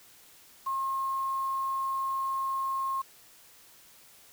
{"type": "tone with quantisation", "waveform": "sine", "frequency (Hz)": 1073, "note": "C6", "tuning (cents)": 43, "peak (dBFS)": -28, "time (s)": [0.66, 3.02], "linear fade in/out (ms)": 10, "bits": 8, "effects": ["white hiss -56 dBFS RMS until 4.32 s"]}